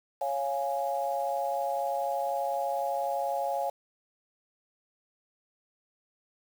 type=chord; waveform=sine; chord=Db major; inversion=none; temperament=equal; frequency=554.4 / 698.5 / 830.6 Hz; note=Db5 / F5 / Ab5; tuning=0 / 0 / 0 cents; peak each=-32 dBFS; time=0.21-3.7 s; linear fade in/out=5 ms; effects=8-bit